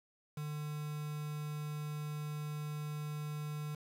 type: tone with quantisation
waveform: triangle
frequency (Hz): 150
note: D3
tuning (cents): +37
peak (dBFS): -36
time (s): 0.37-3.75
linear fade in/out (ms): 5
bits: 8
effects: none